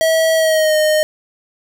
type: tone with pitch glide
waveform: square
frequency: 646 to 615.8 Hz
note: E5 to D#5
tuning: -35 to -18 cents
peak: -12 dBFS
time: 0.01-1.03 s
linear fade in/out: 0 ms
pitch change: -83 cents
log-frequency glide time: 0.35-0.76 s
effects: none